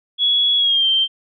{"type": "tone with pitch glide", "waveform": "sine", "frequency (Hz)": [3365, 3140], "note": ["G#7", "G7"], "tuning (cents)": [22, 2], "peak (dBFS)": -13, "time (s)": [0.18, 1.08], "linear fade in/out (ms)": 50, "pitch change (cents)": -120, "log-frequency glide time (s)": [0.57, 0.87], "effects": []}